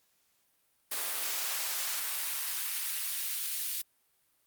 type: noise with high-pass filter sweep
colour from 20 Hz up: white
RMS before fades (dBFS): -34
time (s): 0.91-3.82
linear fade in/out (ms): 10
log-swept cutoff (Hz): 430 to 3000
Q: 0.72
effects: white hiss -72 dBFS RMS until 4.46 s + Opus 48 kbps